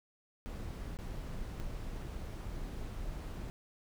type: noise with dropouts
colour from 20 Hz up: brown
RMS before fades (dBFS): -41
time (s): 0.46-3.5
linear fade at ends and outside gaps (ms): 0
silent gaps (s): 0.97-0.988 / 1.6-1.604
effects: none